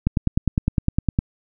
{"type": "click train", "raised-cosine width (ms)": 5, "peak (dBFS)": -5, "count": 12, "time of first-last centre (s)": [0.07, 1.189], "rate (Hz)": 9.83, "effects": []}